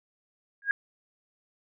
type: tone with exponential growth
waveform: sine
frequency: 1633 Hz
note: G#6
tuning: 30 cents flat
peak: -17 dBFS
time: 0.62-0.71 s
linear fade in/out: 1 ms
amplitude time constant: 19 ms
effects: none